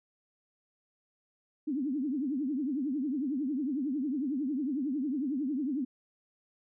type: tone with vibrato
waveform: sine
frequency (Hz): 277.2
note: C#4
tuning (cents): 0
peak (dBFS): -29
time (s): 1.67-5.85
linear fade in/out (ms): 10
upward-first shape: triangle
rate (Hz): 11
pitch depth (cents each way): 250
effects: none